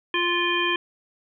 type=harmonic tone; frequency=349.1 Hz; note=F4; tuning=1 cent flat; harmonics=1 / 3 / 5 / 7 / 9; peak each=-27 / -27 / -27 / -27 / -27 dBFS; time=0.14-0.76 s; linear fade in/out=2 ms; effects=none